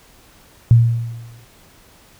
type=tone with exponential decay; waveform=sine; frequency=116.54 Hz; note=A#2; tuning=in tune; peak=-4 dBFS; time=0.71-1.45 s; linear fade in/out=0 ms; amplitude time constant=160 ms; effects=pink hiss -49 dBFS RMS until 2.19 s